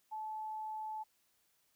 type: tone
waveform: sine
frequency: 867 Hz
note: A5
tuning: 26 cents flat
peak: -39 dBFS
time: 0.11-1.04 s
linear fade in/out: 20 ms
effects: white hiss -75 dBFS RMS until 1.75 s